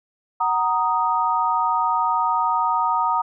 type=chord; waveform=sine; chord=D# minor; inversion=first; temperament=just; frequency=746.7 / 933.4 / 1244.5 Hz; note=F#5 / A#5 / D#6; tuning=+16 / +2 / 0 cents; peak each=-26 / -20 / -22 dBFS; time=0.4-3.22 s; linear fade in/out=10 ms; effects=none